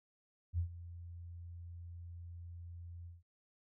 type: tone with ADSR envelope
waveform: sine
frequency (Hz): 86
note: F2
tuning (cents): -26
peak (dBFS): -30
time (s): 0.53-3.23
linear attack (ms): 53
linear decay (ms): 97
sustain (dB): -16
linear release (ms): 170
effects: none